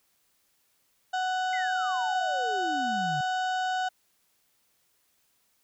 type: harmonic tone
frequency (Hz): 743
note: F#5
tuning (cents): +7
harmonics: 1 / 2 / 4 / 5 / 6 / 7 / 8 / 9 / 10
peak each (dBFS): -27 / -33 / -40 / -45 / -50 / -52 / -55 / -52 / -54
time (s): 1.13-3.89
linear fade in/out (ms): 10
type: exponential sweep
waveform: sine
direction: down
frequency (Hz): 2105 to 138.6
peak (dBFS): -33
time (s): 1.53-3.21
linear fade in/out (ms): 2
effects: white hiss -70 dBFS RMS until 5.63 s